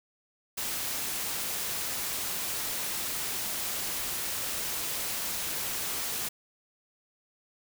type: noise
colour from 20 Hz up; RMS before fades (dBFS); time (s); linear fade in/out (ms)
white; -33; 0.57-6.29; 10
effects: none